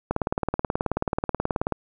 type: click train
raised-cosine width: 1 ms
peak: -9 dBFS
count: 31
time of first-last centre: 0.11-1.723 s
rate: 18.6 Hz
effects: none